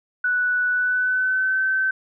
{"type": "tone with pitch glide", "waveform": "sine", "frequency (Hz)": [1480, 1538.4], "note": ["F#6", "G6"], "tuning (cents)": [0, -33], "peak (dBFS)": -18, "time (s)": [0.24, 1.91], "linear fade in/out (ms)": 5, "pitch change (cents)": 67, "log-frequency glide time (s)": [0.7, 1.63], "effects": []}